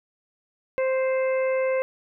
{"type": "harmonic tone", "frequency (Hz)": 523.3, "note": "C5", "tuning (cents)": 0, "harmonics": [1, 2, 3, 4, 5], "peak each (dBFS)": [-21, -35, -39, -34, -40], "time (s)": [0.78, 1.82], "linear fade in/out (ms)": 0, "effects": []}